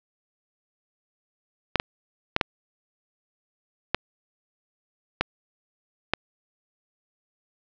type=clicks; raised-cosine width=0.3 ms; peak=-4 dBFS; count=7; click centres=1.757 / 1.799 / 2.364 / 2.412 / 3.946 / 5.21 / 6.136 s; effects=low-pass 5000 Hz 12 dB/octave